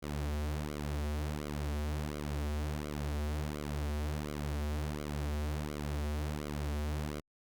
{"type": "tone with flanger", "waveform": "sawtooth", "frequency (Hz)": 74.2, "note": "D2", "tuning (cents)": 18, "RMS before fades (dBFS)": -36, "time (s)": [0.02, 7.21], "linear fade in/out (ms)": 20, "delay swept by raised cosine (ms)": [1.1, 6.6], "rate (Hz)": 1.4, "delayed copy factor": -1, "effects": ["Opus 48 kbps"]}